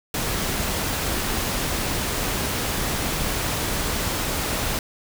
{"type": "noise", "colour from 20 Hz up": "pink", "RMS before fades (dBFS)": -25, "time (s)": [0.14, 4.79], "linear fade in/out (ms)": 2, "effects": []}